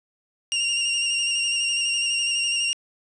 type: tone with vibrato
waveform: sawtooth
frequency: 2794 Hz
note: F7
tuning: in tune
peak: -18 dBFS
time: 0.52-2.73 s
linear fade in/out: 0 ms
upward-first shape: square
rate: 12 Hz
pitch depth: 22 cents each way
effects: resampled to 22050 Hz + 8-bit